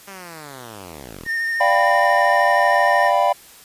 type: linear sweep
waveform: 5% pulse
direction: down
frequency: 201 to 32.7 Hz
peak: -24 dBFS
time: 0.07-1.27 s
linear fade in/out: 10 ms
type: tone with vibrato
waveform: triangle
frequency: 1827 Hz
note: A#6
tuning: 35 cents flat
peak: -18 dBFS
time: 1.25-3.12 s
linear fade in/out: 50 ms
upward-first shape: sine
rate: 13 Hz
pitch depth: 21 cents each way
type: chord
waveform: triangle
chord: G dominant seventh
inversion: second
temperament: equal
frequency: 587.3 / 698.5 / 784 / 987.8 Hz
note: D5 / F5 / G5 / B5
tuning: 0 / 0 / 0 / 0 cents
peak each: -18 / -17 / -18 / -18 dBFS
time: 1.6-3.33 s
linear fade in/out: 10 ms
effects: white hiss -45 dBFS RMS until 3.64 s + resampled to 32000 Hz